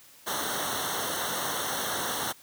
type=noise with comb filter; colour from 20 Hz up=pink; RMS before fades=-31 dBFS; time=0.26-2.33 s; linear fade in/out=20 ms; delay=0.41 ms; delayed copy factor=-1; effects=white hiss -54 dBFS RMS until 2.42 s + high-pass 60 Hz 12 dB/octave